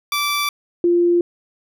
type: tone pair in turn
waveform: 15% pulse / sine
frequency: 1164 / 347.3 Hz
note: D6 / F4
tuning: -16 / -10 cents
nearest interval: octave + major sixth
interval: 2094 cents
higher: first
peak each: -12 dBFS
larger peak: neither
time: 0.12-0.49 / 0.84-1.21 s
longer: neither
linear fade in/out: 2 ms
effects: none